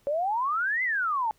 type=exponential two-way sweep; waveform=sine; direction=up then down; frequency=551 to 2088 to 847 Hz; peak=-24 dBFS; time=0.07-1.31 s; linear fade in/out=0 ms; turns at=0.83 s; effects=pink hiss -65 dBFS RMS until 1.38 s